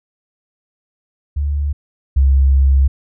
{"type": "tone pair in turn", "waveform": "sine", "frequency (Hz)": [72.2, 67.68], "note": ["D2", "C#2"], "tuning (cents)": [-29, -41], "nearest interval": "minor second", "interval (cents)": 112, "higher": "first", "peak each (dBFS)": [-15, -8], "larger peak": "second", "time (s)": [[1.36, 1.73], [2.16, 2.88]], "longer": "second", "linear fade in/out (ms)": 10, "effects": []}